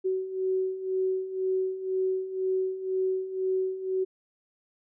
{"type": "beating tone pair", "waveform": "sine", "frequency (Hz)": [374.9, 376.9], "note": ["F#4", "F#4"], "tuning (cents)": [23, 32], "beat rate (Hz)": 2, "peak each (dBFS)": [-32, -27], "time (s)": [0.04, 4.05], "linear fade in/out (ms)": 20, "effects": []}